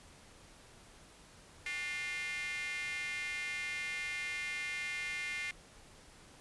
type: tone with high-pass filter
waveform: square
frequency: 161.9 Hz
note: E3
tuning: 31 cents flat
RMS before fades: -39 dBFS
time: 1.66-5.51 s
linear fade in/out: 2 ms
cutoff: 2100 Hz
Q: 6.3
effects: pink hiss -58 dBFS RMS until 6.4 s + resampled to 24000 Hz